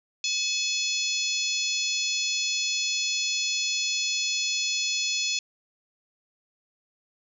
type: harmonic tone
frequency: 855 Hz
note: A5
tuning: 50 cents flat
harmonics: 3 / 4 / 5 / 6 / 7 / 8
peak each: -30 / -31 / -32 / -33 / -33 / -34 dBFS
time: 0.24-5.39 s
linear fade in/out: 2 ms
effects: none